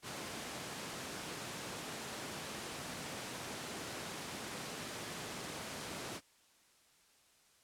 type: high-pass noise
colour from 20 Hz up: pink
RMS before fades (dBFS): -44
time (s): 0.02-6.21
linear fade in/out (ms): 50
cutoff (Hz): 150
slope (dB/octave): 12
effects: white hiss -68 dBFS RMS until 7.63 s + low-pass 10000 Hz 12 dB/octave